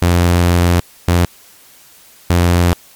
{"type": "tone bursts at uneven times", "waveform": "sawtooth", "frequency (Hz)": 87.31, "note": "F2", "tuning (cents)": 0, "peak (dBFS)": -5, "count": 3, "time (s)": [[0.02, 0.8], [1.08, 1.25], [2.3, 2.73]], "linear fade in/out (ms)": 0, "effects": ["white hiss -44 dBFS RMS until 2.95 s", "MP3 96 kbps"]}